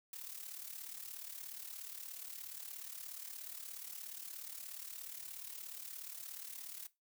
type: noise with amplitude modulation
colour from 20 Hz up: blue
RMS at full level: -45 dBFS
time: 0.13-6.87 s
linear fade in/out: 2 ms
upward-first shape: sine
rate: 36.9 Hz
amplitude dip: 70%
effects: noise-tail reverb RT60 0.2 s tail -17 dB re dry